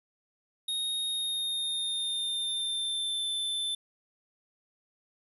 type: tone with pitch glide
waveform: square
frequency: 3729 to 3534 Hz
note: A#7 to A7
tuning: 0 to +7 cents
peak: -30 dBFS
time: 0.68-3.75 s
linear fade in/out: 5 ms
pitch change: -93 cents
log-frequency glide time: 1.06-3.27 s
effects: resampled to 32000 Hz + 10-bit